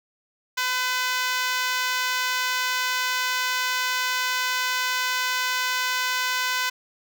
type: tone with high-pass filter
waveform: 5% pulse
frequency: 505 Hz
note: B4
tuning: 39 cents sharp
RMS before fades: -25 dBFS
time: 0.57-6.7 s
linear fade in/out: 10 ms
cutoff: 1200 Hz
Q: 3.1
effects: none